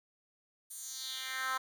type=tone with high-pass filter sweep; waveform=10% pulse; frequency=261.6 Hz; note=C4; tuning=in tune; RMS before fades=-39 dBFS; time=0.7-1.58 s; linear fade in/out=10 ms; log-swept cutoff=9800 to 1100 Hz; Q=2.4; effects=none